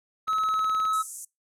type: tone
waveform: triangle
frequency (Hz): 1288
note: E6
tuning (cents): -41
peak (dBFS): -21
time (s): 0.27-1.03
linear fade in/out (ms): 20
type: click train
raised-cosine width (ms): 0.3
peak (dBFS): -26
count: 12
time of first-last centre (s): 0.28-0.853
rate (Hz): 19.2
type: band-pass noise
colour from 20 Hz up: white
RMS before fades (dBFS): -40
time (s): 0.93-1.25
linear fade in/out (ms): 5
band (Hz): 6500 to 11000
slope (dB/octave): 48
effects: noise-tail reverb RT60 0.2 s tail -24 dB re dry

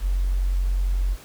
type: tone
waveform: sine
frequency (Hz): 45.69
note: F#1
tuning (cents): -21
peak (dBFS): -19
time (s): 0-1.17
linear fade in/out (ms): 50
effects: pink hiss -46 dBFS RMS until 1.24 s

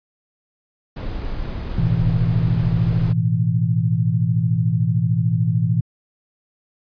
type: noise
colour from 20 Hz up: brown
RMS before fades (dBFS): -26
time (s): 0.96-3.13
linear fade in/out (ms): 10
type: chord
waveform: sine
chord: A suspended second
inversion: none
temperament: equal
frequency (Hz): 110 / 123.47 / 164.81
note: A2 / B2 / E3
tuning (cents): 0 / 0 / 0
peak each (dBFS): -20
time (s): 1.78-5.81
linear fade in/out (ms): 5
effects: resampled to 11025 Hz

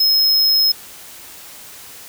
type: tone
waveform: square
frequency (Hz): 5150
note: E8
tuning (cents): -41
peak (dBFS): -12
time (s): 0-0.72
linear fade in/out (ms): 5
effects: white hiss -38 dBFS RMS until 2.08 s

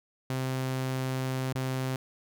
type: tone with dropouts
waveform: sawtooth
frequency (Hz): 130.6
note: C3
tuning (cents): -3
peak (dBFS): -25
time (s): 0.3-1.96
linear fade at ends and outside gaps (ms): 2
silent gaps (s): 1.528-1.552
effects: none

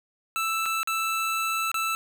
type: tone with dropouts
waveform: 25% pulse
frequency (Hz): 1322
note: E6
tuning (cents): +5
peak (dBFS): -21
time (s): 0.36-1.95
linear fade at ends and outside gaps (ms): 0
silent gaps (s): 0.657-0.661 / 0.831-0.874 / 1.716-1.743
effects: none

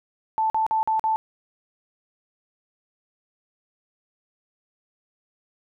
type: tone bursts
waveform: sine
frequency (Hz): 880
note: A5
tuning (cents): 0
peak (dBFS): -19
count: 5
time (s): 0.38-1.16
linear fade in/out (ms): 0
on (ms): 120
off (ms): 45
effects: none

